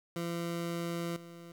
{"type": "tone with level steps", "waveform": "20% pulse", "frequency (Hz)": 170, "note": "F3", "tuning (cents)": -46, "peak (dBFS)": [-29, -43], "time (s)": [0.16, 1.52], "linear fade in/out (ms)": 2, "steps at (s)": 1.16, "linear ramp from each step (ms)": 5, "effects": ["11-bit"]}